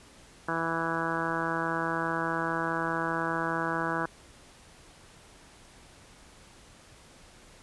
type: harmonic tone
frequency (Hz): 164.81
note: E3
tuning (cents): 0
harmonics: 1 / 2 / 3 / 4 / 5 / 6 / 7 / 8 / 9 / 10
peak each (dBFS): -38 / -35 / -38 / -38 / -39 / -35 / -37 / -38 / -35 / -38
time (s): 0.48-4.06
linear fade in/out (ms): 5
effects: pink hiss -54 dBFS RMS until 7.62 s + resampled to 24000 Hz